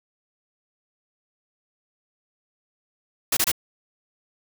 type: noise bursts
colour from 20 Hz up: white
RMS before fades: -21 dBFS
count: 3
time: 3.32-3.517 s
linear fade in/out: 5 ms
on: 49 ms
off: 25 ms
effects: none